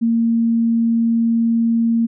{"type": "tone", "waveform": "sine", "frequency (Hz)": 230.1, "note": "A#3", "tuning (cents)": -22, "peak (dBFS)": -13, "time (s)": [0.01, 2.07], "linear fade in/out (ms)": 20, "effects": []}